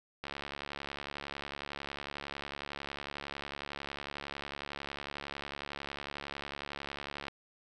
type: click train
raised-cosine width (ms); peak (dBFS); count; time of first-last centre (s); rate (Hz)
0.3; -23; 501; 0.24-7.282; 71
effects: none